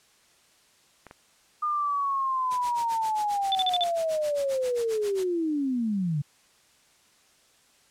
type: clicks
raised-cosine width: 0.5 ms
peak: -29 dBFS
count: 2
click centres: 1.067 / 1.111 s
type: linear sweep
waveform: sine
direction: down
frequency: 1219 to 138.59 Hz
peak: -24 dBFS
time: 1.62-6.22 s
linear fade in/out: 10 ms
type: noise with tremolo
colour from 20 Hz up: white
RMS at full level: -38 dBFS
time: 2.5-5.25 s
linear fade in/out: 20 ms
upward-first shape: sine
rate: 7.5 Hz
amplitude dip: 100%
type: tone bursts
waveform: sine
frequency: 3520 Hz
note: A7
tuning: in tune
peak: -23 dBFS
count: 5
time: 3.52-3.837 s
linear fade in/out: 0 ms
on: 29 ms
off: 43 ms
effects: white hiss -61 dBFS RMS until 7.9 s + low-pass 9000 Hz 12 dB/octave